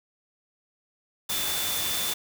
sine tone in noise, 3520 Hz, A7, in tune, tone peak -32 dBFS, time 1.29-2.14 s, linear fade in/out 10 ms, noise white, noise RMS -29 dBFS, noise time 1.29-2.14 s, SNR -6 dB, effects none

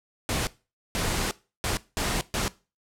pink noise bursts at uneven times, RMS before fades -27 dBFS, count 5, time 0.29-0.47 / 0.95-1.31 / 1.64-1.77 / 1.97-2.21 / 2.34-2.48 s, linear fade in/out 0 ms, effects noise-tail reverb RT60 0.3 s tail -19 dB re dry + low-pass 11000 Hz 12 dB/octave

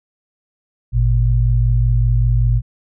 sine tone pair together, 52.37 / 117.7 Hz, G#1 / A#2, +15 / +17 cents, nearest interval octave + major second, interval 1402 cents, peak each -14 dBFS, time 0.92-2.62 s, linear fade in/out 50 ms, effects none

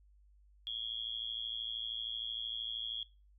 sine tone with amplitude modulation, 3300 Hz, G#7, 12 cents flat, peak -33 dBFS, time 0.67-3.03 s, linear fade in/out 0 ms, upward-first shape sine, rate 113 Hz, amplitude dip 95%, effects noise-tail reverb RT60 0.3 s tail -21 dB re dry + added 50 Hz sine -61 dBFS peak until 3.38 s

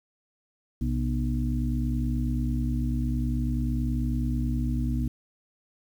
harmonic tone with a mistuned harmonic, 60.5 Hz, B1, 35 cents flat, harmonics 1 / 2 / 4 / 5, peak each -27 / -30 / -30 / -36 dBFS, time 0.81-5.08 s, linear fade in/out 5 ms, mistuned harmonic 2, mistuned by +120 cents, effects 9-bit

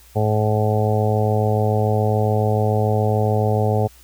harmonic tone, 107 Hz, A2, 48 cents flat, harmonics 1 / 2 / 3 / 4 / 5 / 6 / 7 / 8, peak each -18 / -26 / -33 / -23 / -25 / -28 / -25 / -33 dBFS, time 0.15-3.88 s, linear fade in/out 20 ms, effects added 60 Hz sine -48 dBFS peak until 4.03 s + white hiss -50 dBFS RMS until 4.03 s

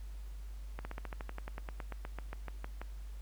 slowing click train, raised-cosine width 0.5 ms, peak -27 dBFS, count 20, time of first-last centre 0.79-2.816 s, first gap 60 ms, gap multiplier 1.06, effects added 50 Hz sine -42 dBFS peak until 3.21 s + pink hiss -63 dBFS RMS until 3.21 s

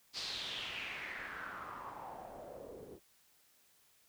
white noise with low-pass filter sweep, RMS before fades -45 dBFS, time 0.13-3 s, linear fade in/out 50 ms, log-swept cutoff 4800 to 380 Hz, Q 4.4, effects white hiss -69 dBFS RMS until 4.08 s

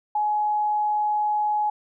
sine tone, 842 Hz, G#5, 24 cents sharp, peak -20 dBFS, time 0.15-1.7 s, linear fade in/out 5 ms, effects none

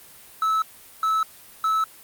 triangle tone bursts, 1303 Hz, E6, 20 cents flat, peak -17 dBFS, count 3, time 0.42-1.84 s, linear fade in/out 2 ms, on 200 ms, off 410 ms, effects white hiss -47 dBFS RMS until 2.03 s + Opus 32 kbps

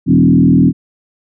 sine tone with frequency modulation, 216.6 Hz, A3, 27 cents flat, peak -5 dBFS, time 0.06-0.73 s, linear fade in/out 50 ms, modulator 40.2 Hz, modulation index 2, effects none

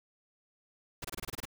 pink noise bursts, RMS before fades -39 dBFS, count 9, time 1.02-1.454 s, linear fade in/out 5 ms, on 26 ms, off 25 ms, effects none

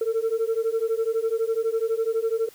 sine beating tone pair, 445.1 / 457.1 Hz, A4 / A#4, +20 / -34 cents, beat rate 12 Hz, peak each -23 dBFS, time 0.01-2.49 s, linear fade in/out 5 ms, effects tanh soft clip ceiling -18 dBFS + white hiss -52 dBFS RMS until 2.54 s

